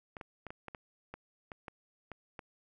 clicks, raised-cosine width 0.5 ms, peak -28 dBFS, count 11, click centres 0.168 / 0.212 / 0.467 / 0.505 / 0.683 / 0.748 / 1.14 / 1.518 / 1.682 / 2.117 / 2.392 s, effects none

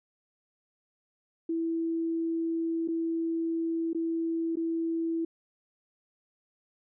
sine tone with dropouts, 329.6 Hz, E4, in tune, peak -27 dBFS, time 1.49-5.25 s, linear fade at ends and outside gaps 5 ms, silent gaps 2.877-2.884 / 3.932-3.947 / 4.557-4.569 s, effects none

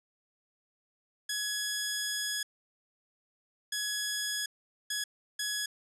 10% pulse tone bursts at uneven times, 1680 Hz, G#6, 19 cents sharp, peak -22 dBFS, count 4, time 1.29-2.43 / 3.72-4.46 / 4.9-5.04 / 5.39-5.66 s, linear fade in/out 5 ms, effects low-pass 11000 Hz 12 dB/octave

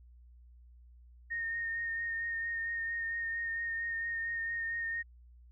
sine tone with vibrato, 1842 Hz, A#6, 21 cents flat, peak -33 dBFS, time 1.3-5.03 s, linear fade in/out 20 ms, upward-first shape sine, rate 4.4 Hz, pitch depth 17 cents each way, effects added 60 Hz sine -54 dBFS peak until 5.51 s

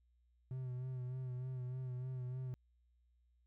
triangle tone with vibrato, 127.3 Hz, C3, 47 cents flat, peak -38 dBFS, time 0.51-2.54 s, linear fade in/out 0 ms, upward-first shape sine, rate 3.3 Hz, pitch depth 38 cents each way, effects added 60 Hz sine -70 dBFS peak until 3.46 s

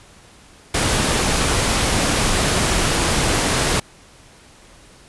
pink noise, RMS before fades -18 dBFS, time 0.74-3.8 s, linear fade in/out 5 ms, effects pink hiss -47 dBFS RMS until 5.08 s + resampled to 24000 Hz

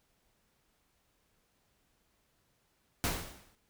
pink noise with exponential decay, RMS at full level -29 dBFS, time 3.04-3.55 s, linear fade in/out 0 ms, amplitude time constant 110 ms, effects pink hiss -74 dBFS RMS until 3.69 s

